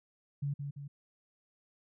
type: tone with echo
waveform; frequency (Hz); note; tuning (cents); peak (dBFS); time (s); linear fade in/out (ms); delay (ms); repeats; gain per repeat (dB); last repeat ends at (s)
sine; 142; C#3; +42; -31; 0.42-0.54; 10; 170; 2; -5; 0.88
effects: none